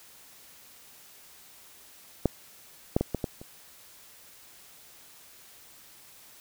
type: clicks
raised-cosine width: 2 ms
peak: -8 / -8 / -12 / -14 / -15 / -29 dBFS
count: 6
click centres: 2.257 / 2.965 / 3.01 / 3.147 / 3.242 / 3.415 s
effects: white hiss -53 dBFS RMS until 6.4 s